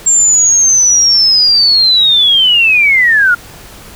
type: linear sweep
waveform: sine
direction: down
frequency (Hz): 7430 to 1387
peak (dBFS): -5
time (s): 0.06-3.35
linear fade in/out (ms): 10
effects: pink hiss -34 dBFS RMS until 3.95 s